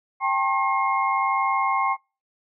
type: tone cluster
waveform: sine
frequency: 788 / 889 / 1076 / 2139 Hz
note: G5 / A5 / C6 / C7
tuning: +9 / +18 / +48 / +38 cents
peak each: -25 / -29 / -22 / -29 dBFS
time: 0.2-1.97 s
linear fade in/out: 50 ms
effects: noise-tail reverb RT60 0.3 s tail -24 dB re dry